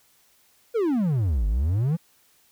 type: exponential two-way sweep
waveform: triangle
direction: down then up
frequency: 492.5 to 48.32 to 175.8 Hz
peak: -18 dBFS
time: 0.74-1.97 s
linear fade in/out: 20 ms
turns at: 1.47 s
effects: white hiss -61 dBFS RMS until 2.51 s